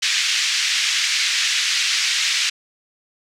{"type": "band-pass noise", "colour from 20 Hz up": "pink", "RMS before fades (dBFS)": -20, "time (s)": [0.02, 2.5], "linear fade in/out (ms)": 10, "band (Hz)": [2000, 6500], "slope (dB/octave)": 24, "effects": []}